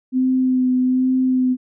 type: tone with vibrato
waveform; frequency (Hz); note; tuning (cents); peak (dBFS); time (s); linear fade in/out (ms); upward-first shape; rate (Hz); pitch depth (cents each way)
sine; 256.1; C4; -37; -14; 0.12-1.57; 50; sine; 1.2; 17
effects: none